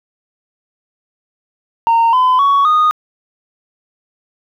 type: tone with pitch steps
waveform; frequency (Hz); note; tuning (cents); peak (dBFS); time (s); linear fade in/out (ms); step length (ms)
sine; 920 / 1014.9 / 1119.6 / 1235.2; A#5 / B5 / C#6 / D#6; -23 / +47 / +17 / -13; -6; 1.87-2.91; 0; 260
effects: tanh soft clip ceiling -7 dBFS + 8-bit